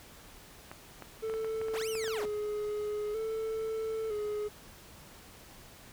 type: clicks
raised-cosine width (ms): 0.5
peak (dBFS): -28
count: 11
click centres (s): 0.715 / 1.023 / 1.298 / 1.339 / 1.446 / 1.615 / 1.684 / 1.814 / 1.953 / 2.042 / 2.079
type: tone with vibrato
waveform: triangle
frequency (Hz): 431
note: A4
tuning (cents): -36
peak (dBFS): -30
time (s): 1.22-4.49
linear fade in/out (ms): 20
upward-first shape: square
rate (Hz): 0.52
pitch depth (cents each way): 46
type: linear two-way sweep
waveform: 15% pulse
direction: up then down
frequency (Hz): 123.2 to 3100 to 123.2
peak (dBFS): -32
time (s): 1.73-2.26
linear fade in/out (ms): 10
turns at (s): 1.89
effects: pink hiss -53 dBFS RMS until 5.92 s